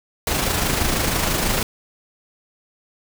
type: noise with amplitude modulation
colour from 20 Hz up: pink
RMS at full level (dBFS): -19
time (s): 0.27-1.63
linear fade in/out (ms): 2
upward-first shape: sine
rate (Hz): 26.1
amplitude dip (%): 40
effects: none